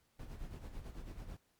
brown noise with tremolo, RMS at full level -44 dBFS, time 0.19-1.37 s, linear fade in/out 5 ms, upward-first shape sine, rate 9.1 Hz, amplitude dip 60%, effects pink hiss -75 dBFS RMS until 1.59 s + MP3 96 kbps

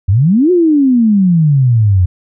sine exponential two-way sweep, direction up then down, 87.1 to 370 to 87.1 Hz, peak -6 dBFS, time 0.08-2.06 s, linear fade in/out 10 ms, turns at 0.51 s, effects none

